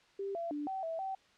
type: tone with pitch steps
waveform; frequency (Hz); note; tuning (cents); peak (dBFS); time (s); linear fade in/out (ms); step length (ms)
sine; 394.6 / 676 / 293.8 / 766 / 654 / 769; G4 / E5 / D4 / G5 / E5 / G5; +11 / +43 / +1 / -40 / -14 / -33; -35; 0.19-1.15; 5; 160
effects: white hiss -65 dBFS RMS until 1.37 s + low-pass 4000 Hz 12 dB/octave